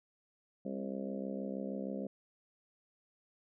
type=harmonic tone with a mistuned harmonic; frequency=66.4 Hz; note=C2; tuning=26 cents sharp; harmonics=3 / 4 / 5 / 6 / 7 / 8 / 9 / 10; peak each=-40 / -43 / -52 / -47 / -50 / -44 / -49 / -54 dBFS; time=0.65-2.07 s; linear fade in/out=5 ms; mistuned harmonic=5; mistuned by=+17 cents; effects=none